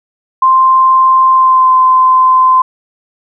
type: tone with pitch glide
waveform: sine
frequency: 1046.5 to 1032.7 Hz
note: C6 to C6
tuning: 0 to -23 cents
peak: -4 dBFS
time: 0.42-2.62 s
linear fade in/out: 5 ms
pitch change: -23 cents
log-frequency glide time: 1.31-1.72 s
effects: none